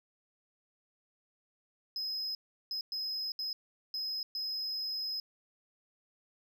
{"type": "tone bursts at uneven times", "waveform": "sine", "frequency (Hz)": 5090, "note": "D#8", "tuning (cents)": 39, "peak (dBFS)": -31, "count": 6, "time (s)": [[1.96, 2.35], [2.71, 2.81], [2.92, 3.32], [3.39, 3.53], [3.94, 4.23], [4.35, 5.2]], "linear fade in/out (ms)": 2, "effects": ["tanh soft clip ceiling -33 dBFS"]}